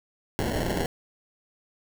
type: noise with sample-and-hold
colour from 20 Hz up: violet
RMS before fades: -27 dBFS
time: 0.39-0.86 s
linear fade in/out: 0 ms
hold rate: 1225 Hz
effects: none